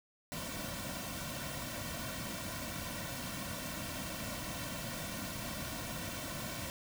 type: noise with comb filter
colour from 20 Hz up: pink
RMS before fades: -41 dBFS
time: 0.32-6.7 s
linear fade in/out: 0 ms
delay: 2.4 ms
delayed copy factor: -0.8
effects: none